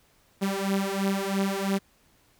sawtooth beating tone pair, 194.1 / 197.1 Hz, G3 / G3, -17 / +10 cents, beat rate 3 Hz, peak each -24 dBFS, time 0.41-1.79 s, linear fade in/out 20 ms, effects pink hiss -63 dBFS RMS until 2.39 s

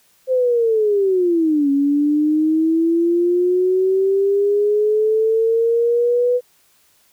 sine linear two-way sweep, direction down then up, 523.3 to 277.2 to 496 Hz, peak -13 dBFS, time 0.27-6.41 s, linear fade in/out 50 ms, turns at 1.7 s, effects white hiss -57 dBFS RMS until 7.12 s

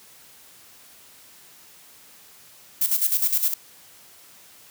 violet noise with tremolo, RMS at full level -20 dBFS, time 2.81-3.54 s, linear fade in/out 5 ms, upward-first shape square, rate 9.7 Hz, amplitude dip 65%, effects white hiss -50 dBFS RMS until 4.7 s + high-pass 60 Hz 12 dB/octave

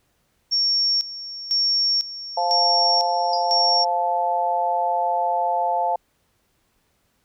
sine tone with tremolo, 5500 Hz, F8, 27 cents flat, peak -17 dBFS, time 0.51-3.85 s, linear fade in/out 20 ms, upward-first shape square, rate 1 Hz, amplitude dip 80%
sine chord, F major, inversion second, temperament just, 523.8 / 698.5 / 873.1 Hz, C5 / F5 / A5, +2 / 0 / -14 cents, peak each -28 / -22 / -22 dBFS, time 2.37-5.96 s, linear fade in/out 5 ms
sine tone with exponential decay, 4978 Hz, D#8, in tune, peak -22 dBFS, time 3.33-3.5 s, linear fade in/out 2 ms, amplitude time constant 35 ms
effects pink hiss -67 dBFS RMS until 7.24 s

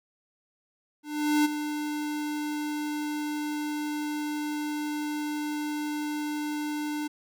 square tone with ADSR envelope, 299 Hz, D4, 31 cents sharp, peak -20 dBFS, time 1.03-7.08 s, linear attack 420 ms, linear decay 19 ms, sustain -10 dB, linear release 13 ms, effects none

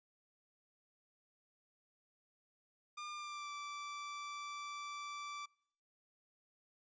sawtooth tone with pitch glide, 1204 to 1165.7 Hz, D6 to D6, +43 to -13 cents, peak -40 dBFS, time 2.97-5.46 s, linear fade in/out 10 ms, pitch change -56 cents, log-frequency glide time 3.1-3.52 s, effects noise-tail reverb RT60 0.7 s tail -26 dB re dry + resampled to 16000 Hz

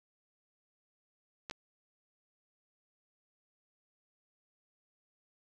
clicks, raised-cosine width 0.2 ms, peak -23 dBFS, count 2, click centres 1.498 / 1.511 s, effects 9-bit

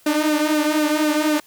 sawtooth tone with flanger, 303.7 Hz, D#4, 42 cents flat, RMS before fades -19 dBFS, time 0.06-1.4 s, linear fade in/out 5 ms, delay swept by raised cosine 0.91 to 4.41 ms, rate 4 Hz, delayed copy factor -0.7, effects white hiss -53 dBFS RMS until 1.46 s

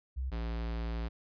sine / square tone pair in turn, 64.8 / 56.97 Hz, C2 / A#1, -16 / -39 cents, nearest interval major second, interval 223 cents, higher first, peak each -32 / -34 dBFS, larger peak first, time 0.16-0.31 / 0.31-1.09 s, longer second, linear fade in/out 20 ms, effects resampled to 11025 Hz

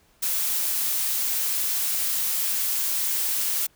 blue noise, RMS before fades -25 dBFS, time 0.22-3.67 s, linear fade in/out 10 ms, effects pink hiss -61 dBFS RMS until 3.75 s

